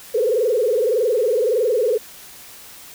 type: tone with frequency modulation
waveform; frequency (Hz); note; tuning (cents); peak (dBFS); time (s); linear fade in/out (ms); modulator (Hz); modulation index
sine; 466.2; A#4; 0; -15; 0.14-1.98; 10; 21.7; 2.4
effects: white hiss -41 dBFS RMS until 2.94 s

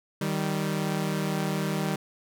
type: tone pair together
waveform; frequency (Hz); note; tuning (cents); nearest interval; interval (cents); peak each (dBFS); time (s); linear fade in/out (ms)
sawtooth; 155.4 / 194.77; D#3 / G3; -2 / -11; major third; 391; -25; 0.21-1.96; 5
effects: none

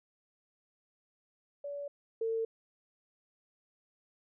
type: tone pair in turn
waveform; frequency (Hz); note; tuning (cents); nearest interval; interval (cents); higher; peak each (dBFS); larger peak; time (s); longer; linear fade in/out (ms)
sine; 572 / 451; D5 / A4; -46 / +43; major third; 411; first; -37 / -30; second; 1.64-1.88 / 2.21-2.45; neither; 5
effects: none

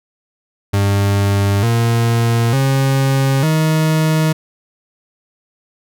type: tone with pitch steps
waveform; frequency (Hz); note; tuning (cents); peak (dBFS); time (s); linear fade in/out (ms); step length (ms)
40% pulse; 100.2 / 116.44 / 135.31 / 157.23; G2 / A#2 / C#3 / D#3; +38 / -2 / -41 / +18; -11; 0.73-4.33; 10; 900
effects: none

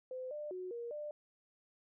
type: tone with pitch steps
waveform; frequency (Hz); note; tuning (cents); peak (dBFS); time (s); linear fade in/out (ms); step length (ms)
sine; 512 / 597 / 367.1 / 471.6 / 596; C5 / D5 / F#4 / A#4 / D5; -38 / +28 / -14 / +20 / +25; -40; 0.11-1.11; 2; 200
effects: none

